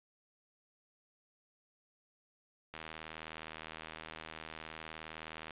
click train, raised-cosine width 0.3 ms, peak -28 dBFS, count 221, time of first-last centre 2.74-5.507 s, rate 79.5 Hz, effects resampled to 8000 Hz + 11-bit

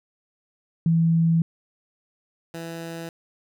sine / 15% pulse tone pair in turn, 165 / 166.05 Hz, E3 / E3, +2 / +13 cents, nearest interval unison, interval 11 cents, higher second, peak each -16 / -26 dBFS, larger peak first, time 0.86-1.42 / 2.54-3.09 s, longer first, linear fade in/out 2 ms, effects none

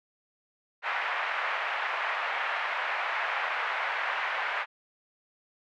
white band-pass noise, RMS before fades -31 dBFS, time 0.82-4.66 s, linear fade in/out 50 ms, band 670 to 2200 Hz, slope 24 dB/octave, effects none

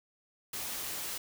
white noise, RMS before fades -38 dBFS, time 0.53-1.18 s, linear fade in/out 5 ms, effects none

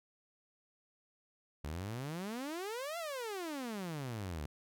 sawtooth exponential two-way sweep, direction up then down, 69.3 to 698.5 to 69.3 Hz, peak -35 dBFS, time 1.64-4.46 s, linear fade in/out 5 ms, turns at 2.98 s, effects none

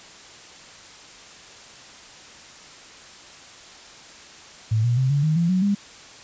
sine tone with pitch steps, 110 / 119.96 / 130.81 / 142.65 / 155.56 / 169.64 / 185 / 201.7 Hz, A2 / B2 / C3 / C#3 / D#3 / E3 / F#3 / G3, 0 / -50 / 0 / +50 / 0 / +50 / 0 / +50 cents, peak -17 dBFS, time 4.71-5.75 s, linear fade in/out 10 ms, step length 130 ms, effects white hiss -44 dBFS RMS until 6.23 s + resampled to 16000 Hz

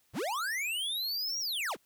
square linear two-way sweep, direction up then down, 59.2 to 5770 to 87.4 Hz, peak -32 dBFS, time 0.13-1.77 s, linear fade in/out 50 ms, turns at 1.4 s, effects white hiss -70 dBFS RMS until 1.85 s

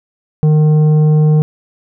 sine tone with tanh clipping, 153.2 Hz, D#3, 27 cents flat, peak -8 dBFS, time 0.43-1.42 s, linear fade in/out 0 ms, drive 8 dB, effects none

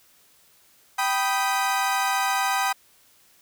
30% pulse chord, G augmented, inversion none, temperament equal with one note detuned, 779.5 / 987.8 / 1244.5 Hz, G5 / B5 / D#6, -10 / 0 / 0 cents, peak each -22 / -24 / -25 dBFS, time 0.98-2.73 s, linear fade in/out 10 ms, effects white hiss -58 dBFS RMS until 3.41 s

